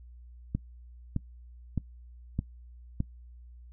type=click train; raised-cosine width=5 ms; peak=-16 dBFS; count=5; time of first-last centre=0.55-3.004 s; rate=1.63 Hz; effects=noise-tail reverb RT60 0.1 s tail -21 dB re dry + added 60 Hz sine -47 dBFS peak until 3.72 s